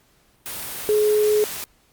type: tone in noise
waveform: sine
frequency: 423.2 Hz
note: G#4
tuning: 33 cents sharp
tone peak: -15 dBFS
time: 0.89-1.44 s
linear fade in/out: 0 ms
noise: white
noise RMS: -31 dBFS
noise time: 0.46-1.64 s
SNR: +13 dB
effects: pink hiss -60 dBFS RMS until 1.92 s + Opus 48 kbps